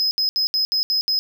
triangle tone bursts, 5080 Hz, D#8, 35 cents sharp, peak -16 dBFS, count 7, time 0-1.19 s, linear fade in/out 0 ms, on 110 ms, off 70 ms, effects none

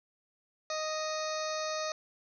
harmonic tone, 622.3 Hz, D#5, in tune, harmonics 1 / 2 / 3 / 4 / 6 / 7 / 8 / 9 / 10, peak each -35 / -38 / -44 / -46 / -45 / -43 / -48 / -47 / -45 dBFS, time 0.7-1.92 s, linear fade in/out 2 ms, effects none

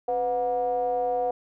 triangle ring-modulated tone, 113.7 Hz, A#2, 43 cents flat, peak -18 dBFS, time 0.08-1.31 s, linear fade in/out 5 ms, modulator 613 Hz, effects none

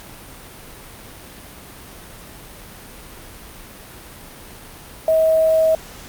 sine tone with quantisation, 640 Hz, D#5, 49 cents sharp, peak -12 dBFS, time 5.08-5.75 s, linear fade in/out 2 ms, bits 6, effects pink hiss -39 dBFS RMS until 6.08 s + Opus 48 kbps

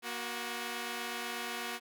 5% pulse tone pair together, 237.3 / 370 Hz, A#3 / F#4, +31 / 0 cents, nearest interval minor sixth, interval 769 cents, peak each -28 dBFS, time 0.02-1.8 s, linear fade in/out 50 ms, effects none

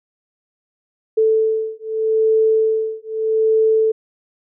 sine beating tone pair, 440 / 440.81 Hz, A4 / A4, 0 / +3 cents, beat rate 0.81 Hz, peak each -17 dBFS, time 1.17-3.92 s, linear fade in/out 10 ms, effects none

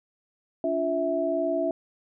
sine tone cluster, 288 / 349.7 / 655 Hz, D4 / F4 / E5, -34 / +2 / -11 cents, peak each -30 / -30 / -25 dBFS, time 0.64-1.71 s, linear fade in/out 2 ms, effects none

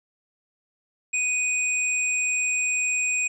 sine tone pair together, 2489 / 7473 Hz, D#7 / A#8, 0 / +3 cents, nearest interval octave + perfect fifth, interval 1903 cents, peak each -23 / -27 dBFS, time 1.13-3.28 s, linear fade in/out 10 ms, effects none

